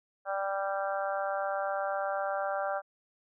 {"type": "harmonic tone", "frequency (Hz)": 196, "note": "G3", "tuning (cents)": 0, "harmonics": [3, 4, 5, 6, 7, 8], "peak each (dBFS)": [-33, -34, -45, -41, -38, -41], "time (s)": [0.25, 2.82], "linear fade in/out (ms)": 50, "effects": []}